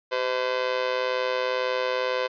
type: tone with amplitude modulation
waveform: sawtooth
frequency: 510 Hz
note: C5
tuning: 44 cents flat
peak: -16 dBFS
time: 0.11-2.28 s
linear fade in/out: 20 ms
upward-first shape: sine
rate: 122 Hz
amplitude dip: 85%
effects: resampled to 11025 Hz